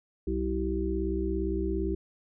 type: harmonic tone with a mistuned harmonic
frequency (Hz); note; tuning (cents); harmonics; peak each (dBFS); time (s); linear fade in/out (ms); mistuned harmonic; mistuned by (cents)
64; C2; -38; 1 / 3 / 5 / 6; -31 / -36 / -32 / -32; 0.27-1.95; 5; 5; +35
effects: none